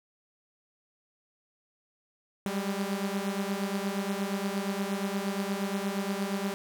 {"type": "beating tone pair", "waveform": "sawtooth", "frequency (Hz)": [194.3, 202.8], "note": ["G3", "G#3"], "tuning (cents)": [-15, -41], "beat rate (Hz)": 8.5, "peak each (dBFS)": [-28, -29], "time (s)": [2.46, 6.54], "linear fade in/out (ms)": 0, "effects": []}